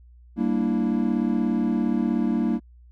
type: chord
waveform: triangle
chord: E half-diminished seventh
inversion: first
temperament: equal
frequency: 196 / 233.1 / 293.7 / 329.6 Hz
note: G3 / Bb3 / D4 / E4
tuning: 0 / 0 / 0 / 0 cents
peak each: -25 / -21 / -26 / -27 dBFS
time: 0.36-2.6 s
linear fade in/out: 50 ms
effects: added 60 Hz sine -47 dBFS peak until 2.91 s